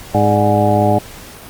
harmonic tone with a mistuned harmonic, 104.5 Hz, G#2, 11 cents sharp, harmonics 1 / 2 / 3 / 4 / 6 / 7 / 8, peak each -16 / -18 / -20 / -20 / -16 / -16 / -20 dBFS, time 0.14-0.99 s, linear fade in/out 10 ms, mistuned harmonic 6, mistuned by -93 cents, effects pink hiss -35 dBFS RMS until 1.49 s + Opus 48 kbps

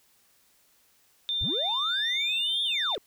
sine tone, 3594 Hz, A7, 36 cents sharp, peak -26 dBFS, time 1.29-2.95 s, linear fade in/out 0 ms
triangle linear two-way sweep, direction up then down, 41 to 3419 to 346.4 Hz, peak -29 dBFS, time 1.41-2.98 s, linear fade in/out 0 ms, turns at 2.63 s
effects white hiss -64 dBFS RMS until 3.06 s

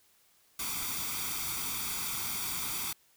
white noise with comb filter, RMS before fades -35 dBFS, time 0.59-2.93 s, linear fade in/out 5 ms, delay 0.86 ms, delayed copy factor +0.7, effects white hiss -66 dBFS RMS until 3.16 s

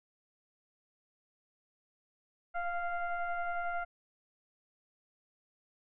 sine tone with frequency modulation, 698.5 Hz, F5, in tune, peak -32 dBFS, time 2.54-3.85 s, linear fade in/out 20 ms, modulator 693 Hz, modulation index 1.2, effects none

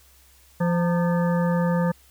harmonic tone with a mistuned harmonic, 172.7 Hz, F3, 19 cents flat, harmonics 1 / 3 / 5 / 7 / 9 / 10, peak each -20 / -26 / -31 / -35 / -41 / -37 dBFS, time 0.6-1.92 s, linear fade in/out 10 ms, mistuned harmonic 5, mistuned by +84 cents, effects added 66 Hz sine -56 dBFS peak until 2.1 s + white hiss -56 dBFS RMS until 2.1 s

